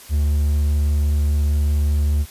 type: tone with vibrato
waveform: triangle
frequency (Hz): 73.42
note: D2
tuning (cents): 0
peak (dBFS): -13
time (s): 0.09-2.26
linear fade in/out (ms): 50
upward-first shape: triangle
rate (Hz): 5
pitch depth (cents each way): 9
effects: white hiss -42 dBFS RMS until 2.3 s + resampled to 32000 Hz

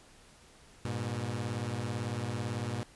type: beating tone pair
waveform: sawtooth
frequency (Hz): 102 / 120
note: G#2 / B2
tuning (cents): -31 / -49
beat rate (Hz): 18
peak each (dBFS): -33 / -31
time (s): 0.85-2.83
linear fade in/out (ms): 0
effects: pink hiss -58 dBFS RMS until 2.95 s + resampled to 24000 Hz

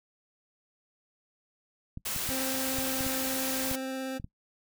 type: clicks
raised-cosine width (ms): 5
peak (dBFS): -26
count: 9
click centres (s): 1.974 / 2.163 / 2.291 / 2.786 / 3.008 / 3.065 / 3.714 / 4.199 / 4.244
type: noise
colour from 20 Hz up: white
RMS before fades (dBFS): -33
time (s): 2.05-3.76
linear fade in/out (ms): 10
type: tone with vibrato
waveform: 25% pulse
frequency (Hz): 263.4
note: C4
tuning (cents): +12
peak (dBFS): -29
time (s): 2.29-4.19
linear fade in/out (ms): 20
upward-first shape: sine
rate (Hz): 17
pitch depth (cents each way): 8
effects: noise-tail reverb RT60 0.1 s tail -20 dB re dry

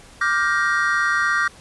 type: chord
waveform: triangle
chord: G minor seventh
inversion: second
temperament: just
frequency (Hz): 1176 / 1411.2 / 1568 / 1881.6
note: D6 / F6 / G6 / Bb6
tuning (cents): +2 / +18 / 0 / +16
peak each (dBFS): -21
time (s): 0.21-1.48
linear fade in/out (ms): 5
effects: pink hiss -46 dBFS RMS until 1.6 s + resampled to 24000 Hz

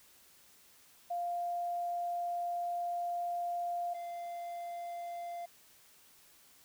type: tone pair in turn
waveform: sine / triangle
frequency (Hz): 698.5 / 692.5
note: F5 / F5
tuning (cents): 0 / -15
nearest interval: unison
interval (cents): 15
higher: first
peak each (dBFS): -33 / -37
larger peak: first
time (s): 1.1-3.94 / 3.94-5.46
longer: first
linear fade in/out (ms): 10
effects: white hiss -62 dBFS RMS until 6.64 s

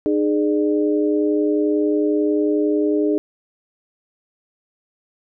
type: tone cluster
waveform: sine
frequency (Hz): 304.8 / 415.9 / 597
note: D#4 / G#4 / D5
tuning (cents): -36 / +2 / +28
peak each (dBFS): -18 / -19 / -27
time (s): 0.06-3.18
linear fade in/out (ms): 0
effects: none

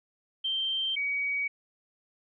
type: tone pair in turn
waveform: sine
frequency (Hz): 3138 / 2260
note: G7 / C#7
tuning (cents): +1 / +33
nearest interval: tritone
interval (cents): 568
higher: first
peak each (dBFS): -27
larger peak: neither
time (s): 0.44-0.96 / 0.96-1.48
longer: neither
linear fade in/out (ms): 10
effects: none

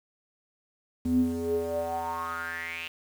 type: tone with band-pass filter sweep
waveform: square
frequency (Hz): 83.4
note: E2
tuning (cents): +21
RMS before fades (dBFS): -30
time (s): 1.05-2.88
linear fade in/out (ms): 5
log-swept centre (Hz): 210 to 2800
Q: 7.5
effects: 8-bit

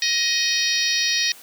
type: harmonic tone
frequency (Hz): 626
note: D#5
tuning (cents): +10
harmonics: 3 / 4 / 5 / 6 / 7 / 8 / 9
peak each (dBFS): -26 / -27 / -30 / -26 / -25 / -28 / -25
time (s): 0.02-1.32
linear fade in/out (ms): 2
effects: white hiss -45 dBFS RMS until 1.42 s + high-pass 200 Hz 12 dB/octave

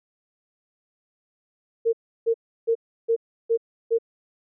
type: tone bursts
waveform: sine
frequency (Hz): 458.3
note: A#4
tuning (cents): -29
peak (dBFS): -17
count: 6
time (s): 1.85-3.986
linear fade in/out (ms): 20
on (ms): 81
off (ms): 330
effects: none

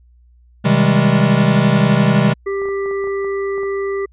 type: chord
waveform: square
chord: Ab major seventh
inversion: first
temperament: equal with one note detuned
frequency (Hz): 130.81 / 159.29 / 196 / 207.7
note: C3 / Eb3 / G3 / Ab3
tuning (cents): 0 / +41 / 0 / 0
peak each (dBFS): -17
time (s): 0.64-2.34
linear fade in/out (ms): 20
type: harmonic tone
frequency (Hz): 394.5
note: G4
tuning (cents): +11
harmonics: 1 / 3 / 5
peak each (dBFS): -18 / -30 / -31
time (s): 2.46-4.06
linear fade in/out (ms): 10
type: clicks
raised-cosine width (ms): 1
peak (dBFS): -24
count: 10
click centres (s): 2.618 / 2.656 / 2.687 / 2.86 / 2.912 / 3.041 / 3.073 / 3.246 / 3.58 / 3.633
effects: added 60 Hz sine -46 dBFS peak until 4.12 s + resampled to 8000 Hz

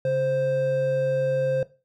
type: tone pair together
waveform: triangle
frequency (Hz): 138.79 / 524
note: C#3 / C5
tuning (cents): +2 / +2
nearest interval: octave + major seventh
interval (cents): 2300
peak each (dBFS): -26 / -20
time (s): 0.05-1.63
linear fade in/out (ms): 2
effects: noise-tail reverb RT60 0.3 s tail -17 dB re dry

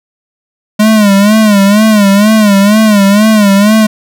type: tone with vibrato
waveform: square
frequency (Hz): 207.7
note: G#3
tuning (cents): 0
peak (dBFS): -4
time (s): 0.79-3.87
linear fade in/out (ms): 10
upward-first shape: sine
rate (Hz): 2.1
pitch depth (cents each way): 100
effects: none

